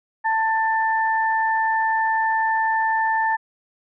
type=tone pair together; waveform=sine; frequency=888 / 1776 Hz; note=A5 / A6; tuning=+16 / +16 cents; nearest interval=octave; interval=1200 cents; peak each=-19 / -23 dBFS; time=0.24-3.37 s; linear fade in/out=20 ms; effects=none